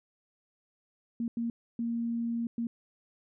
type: tone bursts at uneven times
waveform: sine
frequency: 233.1 Hz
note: A#3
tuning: in tune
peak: -29 dBFS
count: 4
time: 1.2-1.28 / 1.37-1.5 / 1.79-2.47 / 2.58-2.67 s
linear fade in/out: 2 ms
effects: none